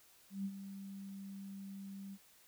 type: tone with ADSR envelope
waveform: sine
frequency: 196 Hz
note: G3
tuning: in tune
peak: -35 dBFS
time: 0.3-2.18 s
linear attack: 150 ms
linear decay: 56 ms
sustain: -10 dB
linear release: 47 ms
effects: white hiss -65 dBFS RMS until 2.47 s